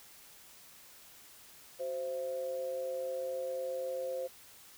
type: tone with amplitude modulation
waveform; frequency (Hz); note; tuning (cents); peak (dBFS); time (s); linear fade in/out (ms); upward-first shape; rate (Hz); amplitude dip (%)
sine; 523; C5; -1; -31; 1.79-4.28; 20; sine; 150; 65
effects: white hiss -56 dBFS RMS until 4.77 s